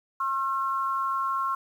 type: tone pair together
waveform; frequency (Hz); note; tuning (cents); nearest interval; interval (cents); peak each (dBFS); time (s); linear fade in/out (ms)
sine; 1076.3 / 1356; C6 / E6; +49 / +49; major third; 400; -26 / -30; 0.2-1.55; 5
effects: 9-bit